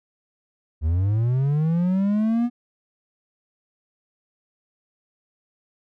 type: linear sweep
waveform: triangle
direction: up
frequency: 73.8 to 244.4 Hz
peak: -16 dBFS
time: 0.81-2.5 s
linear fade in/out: 50 ms
effects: none